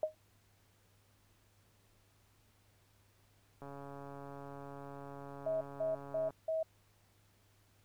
sine tone with exponential decay, 622.3 Hz, D#5, in tune, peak -26 dBFS, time 0.03-0.15 s, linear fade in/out 2 ms, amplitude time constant 24 ms
click train, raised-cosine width 1 ms, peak -35 dBFS, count 377, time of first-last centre 3.62-6.306 s, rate 140 Hz
sine tone bursts, 642 Hz, E5, 46 cents flat, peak -32 dBFS, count 4, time 5.46-6.63 s, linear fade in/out 5 ms, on 150 ms, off 190 ms
effects added 101 Hz sine -70 dBFS peak until 7.84 s + pink hiss -71 dBFS RMS until 7.84 s

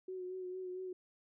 sine tone with vibrato, 368.7 Hz, F#4, 6 cents flat, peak -40 dBFS, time 0.08-0.93 s, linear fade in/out 5 ms, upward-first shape sine, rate 4.4 Hz, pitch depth 28 cents each way, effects none

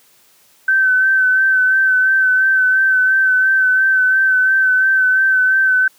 sine tone with vibrato, 1533 Hz, G6, 39 cents flat, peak -10 dBFS, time 0.68-5.88 s, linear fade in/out 5 ms, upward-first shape sine, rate 2.9 Hz, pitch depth 28 cents each way, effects white hiss -52 dBFS RMS until 5.98 s + high-pass 100 Hz 12 dB/octave

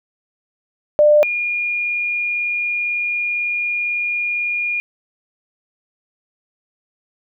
sine tone pair in turn, 597 / 2426 Hz, D5 / D#7, +28 / -44 cents, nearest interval 2 octaves, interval 2428 cents, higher second, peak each -8 / -18 dBFS, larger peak first, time 0.99-1.23 / 1.23-4.8 s, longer second, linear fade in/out 0 ms, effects none

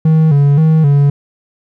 triangle tone with vibrato, 150.2 Hz, D3, 39 cents sharp, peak -4 dBFS, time 0.05-1.1 s, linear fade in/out 5 ms, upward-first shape square, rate 1.9 Hz, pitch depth 94 cents each way, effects none

